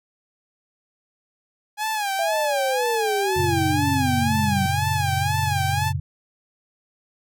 sawtooth tone with vibrato, 825 Hz, G#5, 12 cents flat, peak -19 dBFS, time 1.77-5.93 s, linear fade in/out 50 ms, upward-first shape sine, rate 2 Hz, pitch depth 110 cents each way
sine exponential sweep, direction down, 687 to 186 Hz, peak -22 dBFS, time 2.19-4.66 s, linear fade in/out 2 ms
sine chord, F# major, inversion none, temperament just, 92.5 / 115.62 / 138.75 Hz, F#2 / A#2 / C#3, 0 / -14 / +2 cents, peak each -25 / -30 / -26 dBFS, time 3.36-6 s, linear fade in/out 10 ms
effects none

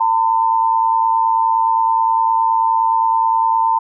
sine tone pair together, 904 / 1013.6 Hz, A5 / B5, +47 / +45 cents, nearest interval major second, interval 198 cents, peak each -13 / -18 dBFS, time 0-3.79 s, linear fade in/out 10 ms, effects none

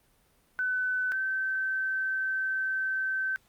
sine tone pair in turn, 1508 / 1543.2 Hz, F#6 / G6, +32 / -28 cents, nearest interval unison, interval 40 cents, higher second, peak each -26 / -27 dBFS, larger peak first, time 0.59-1.12 / 1.12-3.36 s, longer second, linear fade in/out 0 ms, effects pink hiss -66 dBFS RMS until 3.48 s + Opus 32 kbps

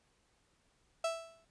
35% pulse tone with exponential decay, 660 Hz, E5, 2 cents sharp, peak -28 dBFS, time 1.04-1.45 s, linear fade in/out 5 ms, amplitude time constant 87 ms, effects pink hiss -73 dBFS RMS until 1.5 s + resampled to 22050 Hz

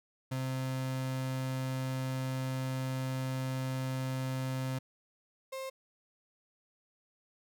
35% pulse tone pair in turn, 130.81 / 530.1 Hz, C3 / C5, 0 / +23 cents, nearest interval 2 octaves, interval 2423 cents, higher second, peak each -31 / -36 dBFS, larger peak first, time 0.31-4.79 / 5.52-5.7 s, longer first, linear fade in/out 10 ms, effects none

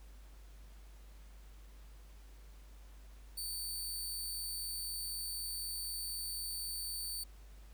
15% pulse tone, 4544 Hz, C#8, 42 cents sharp, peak -32 dBFS, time 3.37-7.24 s, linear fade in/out 10 ms, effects added 50 Hz sine -52 dBFS peak until 7.73 s + pink hiss -65 dBFS RMS until 7.73 s

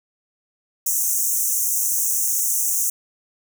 pink high-pass noise, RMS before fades -21 dBFS, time 0.86-2.9 s, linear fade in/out 5 ms, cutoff 5900 Hz, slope 96 dB/octave, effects none

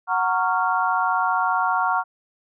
sine chord, Gb major seventh, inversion none, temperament just, 740 / 925 / 1110 / 1387.5 Hz, Gb5 / Bb5 / Db6 / F6, 0 / -14 / +2 / -12 cents, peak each -24 dBFS, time 0.07-2.04 s, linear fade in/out 50 ms, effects none

